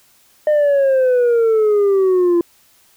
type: exponential sweep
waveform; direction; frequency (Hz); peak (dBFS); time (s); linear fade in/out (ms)
sine; down; 611 to 340; -8; 0.47-2.41; 2
effects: tanh soft clip ceiling -10 dBFS + white hiss -53 dBFS RMS until 2.96 s